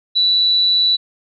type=tone with amplitude modulation; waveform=sine; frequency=3951 Hz; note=B7; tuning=in tune; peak=-10 dBFS; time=0.15-0.97 s; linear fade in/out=20 ms; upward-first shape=sine; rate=175 Hz; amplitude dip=30%; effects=none